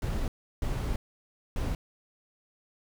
brown noise bursts at uneven times, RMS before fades -30 dBFS, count 3, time 0.02-0.28 / 0.62-0.96 / 1.56-1.75 s, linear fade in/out 2 ms, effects none

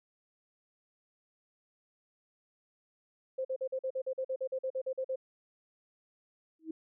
sine tone bursts, 523.3 Hz, C5, in tune, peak -31 dBFS, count 16, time 3.38-5.159 s, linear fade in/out 10 ms, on 69 ms, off 45 ms
sine tone with exponential growth, 320 Hz, D#4, 49 cents sharp, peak -32 dBFS, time 6.59-6.71 s, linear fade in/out 5 ms, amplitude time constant 24 ms
effects none

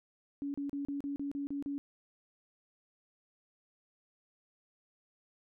sine tone bursts, 282.5 Hz, C#4, 33 cents sharp, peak -34 dBFS, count 9, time 0.42-1.78 s, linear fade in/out 0 ms, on 120 ms, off 35 ms, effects none

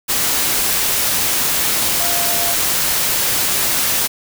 sine tone in noise, 693 Hz, F5, 14 cents flat, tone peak -25 dBFS, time 1.99-2.54 s, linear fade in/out 20 ms, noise white, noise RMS -17 dBFS, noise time 0.08-4.08 s, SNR -11 dB, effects none

